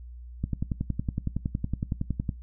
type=click train; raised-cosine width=5 ms; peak=-15 dBFS; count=21; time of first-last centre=0.44-2.292 s; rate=10.8 Hz; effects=noise-tail reverb RT60 0.2 s tail -21 dB re dry + added 60 Hz sine -40 dBFS peak until 2.42 s